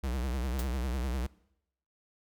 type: tone with vibrato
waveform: square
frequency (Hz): 63.5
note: B1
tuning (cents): +49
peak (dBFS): -31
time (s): 0.03-1.27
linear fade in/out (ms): 10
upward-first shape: sine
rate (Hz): 10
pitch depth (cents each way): 140
type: noise with exponential decay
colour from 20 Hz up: white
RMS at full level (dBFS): -37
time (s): 0.59-0.7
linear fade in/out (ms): 1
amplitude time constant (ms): 22
effects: noise-tail reverb RT60 0.8 s tail -22 dB re dry